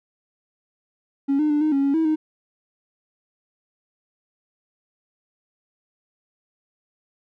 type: tone with pitch steps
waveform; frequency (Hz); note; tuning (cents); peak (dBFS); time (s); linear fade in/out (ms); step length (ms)
triangle; 277 / 303.2 / 295.5 / 308.5 / 276.1 / 278.5 / 322.4 / 311; C#4 / D#4 / D4 / D#4 / C#4 / C#4 / E4 / D#4; -1 / -45 / +11 / -15 / -7 / +8 / -38 / -1; -14; 1.28-2.16; 20; 110
effects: tanh soft clip ceiling -13 dBFS

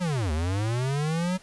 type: linear two-way sweep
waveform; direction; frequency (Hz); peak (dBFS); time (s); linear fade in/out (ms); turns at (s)
square; down then up; 188.5 to 73.42 to 188.5; -25; 0-1.38; 20; 0.32
effects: pink hiss -52 dBFS RMS until 1.42 s + resampled to 24000 Hz

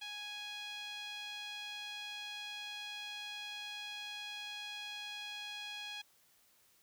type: tone with band-pass filter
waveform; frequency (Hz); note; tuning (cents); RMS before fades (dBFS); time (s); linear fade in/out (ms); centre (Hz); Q
sawtooth; 830.6; G#5; 0; -45; 0.01-6.02; 10; 3200; 2.7
effects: white hiss -69 dBFS RMS until 6.82 s

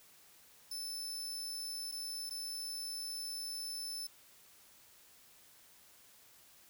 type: tone with dropouts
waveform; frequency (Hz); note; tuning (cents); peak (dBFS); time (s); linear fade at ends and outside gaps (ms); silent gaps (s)
sawtooth; 5274; E8; 0; -37; 0.71-4.07; 5; 1.915-1.922 / 2.296-2.307
effects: white hiss -62 dBFS RMS until 6.69 s

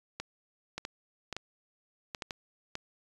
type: clicks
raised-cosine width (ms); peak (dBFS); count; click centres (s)
0.2; -19; 9; 0.2 / 0.78 / 0.851 / 1.327 / 1.366 / 2.148 / 2.222 / 2.308 / 2.754
effects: resampled to 24000 Hz

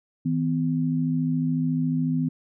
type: tone pair together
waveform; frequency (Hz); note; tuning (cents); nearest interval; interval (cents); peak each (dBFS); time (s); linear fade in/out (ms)
sine; 160 / 254; D#3 / B3; +49 / +49; minor sixth; 800; -24; 0.25-2.29; 10
effects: none

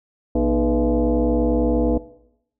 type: tone with frequency modulation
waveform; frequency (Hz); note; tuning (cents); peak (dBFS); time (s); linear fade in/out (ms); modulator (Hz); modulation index
sine; 125.9; B2; +34; -16; 0.35-1.98; 5; 183; 2.6
effects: noise-tail reverb RT60 0.8 s tail -18 dB re dry

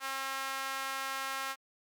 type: tone with high-pass filter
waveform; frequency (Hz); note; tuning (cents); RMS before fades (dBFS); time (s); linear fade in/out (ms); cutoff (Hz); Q
sawtooth; 268.8; C4; +47; -37; 0-1.56; 50; 1200; 1.6
effects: Opus 48 kbps

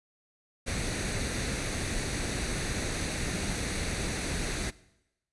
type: noise with comb filter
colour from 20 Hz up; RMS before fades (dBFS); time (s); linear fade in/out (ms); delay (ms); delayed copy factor
pink; -32; 0.66-4.71; 20; 0.48; +0.5
effects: noise-tail reverb RT60 0.9 s tail -20 dB re dry + resampled to 24000 Hz

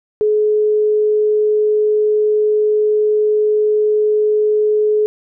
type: tone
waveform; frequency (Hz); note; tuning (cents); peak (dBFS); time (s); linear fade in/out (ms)
sine; 424.7; G#4; +39; -11; 0.21-5.06; 0
effects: none

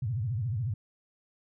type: tone with vibrato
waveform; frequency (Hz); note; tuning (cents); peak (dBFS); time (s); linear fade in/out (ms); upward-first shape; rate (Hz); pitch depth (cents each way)
sine; 114.2; A#2; -35; -28; 0.02-0.74; 5; sine; 14; 280
effects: none

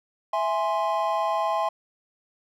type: chord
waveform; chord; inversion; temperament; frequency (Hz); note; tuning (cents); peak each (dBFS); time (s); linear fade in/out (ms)
triangle; E augmented; none; equal; 659.3 / 830.6 / 1046.5; E5 / G#5 / B#5; 0 / 0 / 0; -25; 0.33-1.69; 5
effects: none

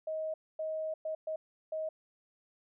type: tone bursts at uneven times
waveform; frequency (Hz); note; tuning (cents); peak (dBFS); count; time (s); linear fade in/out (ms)
sine; 630; D#5; +21; -33; 5; 0.07-0.34 / 0.59-0.94 / 1.05-1.15 / 1.27-1.36 / 1.72-1.89; 5
effects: none

